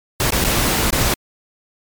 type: noise with dropouts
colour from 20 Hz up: pink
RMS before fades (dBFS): -17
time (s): 0.2-1.14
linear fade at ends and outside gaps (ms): 2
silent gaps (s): 0.306-0.321 / 0.442-0.446 / 0.905-0.926
effects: MP3 96 kbps